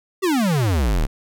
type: exponential sweep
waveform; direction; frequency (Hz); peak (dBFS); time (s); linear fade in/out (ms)
square; down; 400.6 to 32.54; -17; 0.22-1.07; 20
effects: none